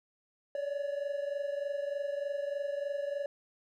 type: tone pair together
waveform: triangle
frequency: 563.7 / 587 Hz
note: C#5 / D5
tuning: +29 / -1 cents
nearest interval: minor second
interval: 70 cents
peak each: -32 / -36 dBFS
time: 0.55-3.26 s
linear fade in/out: 2 ms
effects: none